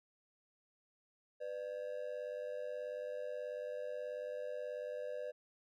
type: ring-modulated tone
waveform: triangle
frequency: 548 Hz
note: C#5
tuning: 20 cents flat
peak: -35 dBFS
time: 1.4-5.32 s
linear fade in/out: 20 ms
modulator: 49.2 Hz
effects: none